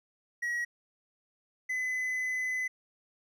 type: tone pair in turn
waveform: triangle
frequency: 1910 / 2017 Hz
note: A#6 / B6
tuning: +42 / +36 cents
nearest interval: minor second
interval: 94 cents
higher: second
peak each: -28 dBFS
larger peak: neither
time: 0.42-0.65 / 1.69-2.68 s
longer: second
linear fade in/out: 10 ms
effects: none